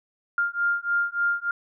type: beating tone pair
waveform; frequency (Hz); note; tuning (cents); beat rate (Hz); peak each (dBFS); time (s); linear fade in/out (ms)
sine; 1400 / 1403.4; F6 / F6; +4 / +8; 3.4; -25; 0.38-1.51; 2
effects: none